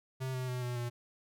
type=tone with pitch steps; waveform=square; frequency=130.81 / 128.12 / 125.48 / 122.9 / 120.37 Hz; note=C3 / C3 / B2 / B2 / B2; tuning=0 / -36 / +28 / -8 / -44 cents; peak=-35 dBFS; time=0.2-0.9 s; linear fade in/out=20 ms; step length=140 ms; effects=none